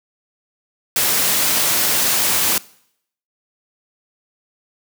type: noise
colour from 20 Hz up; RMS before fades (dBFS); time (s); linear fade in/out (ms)
white; -17; 0.96-2.58; 2
effects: noise-tail reverb RT60 0.7 s tail -22 dB re dry + high-pass 100 Hz 12 dB/octave